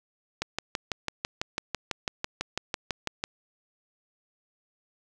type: click train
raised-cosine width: 0.2 ms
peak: -11 dBFS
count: 18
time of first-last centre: 0.42-3.239 s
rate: 6.03 Hz
effects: none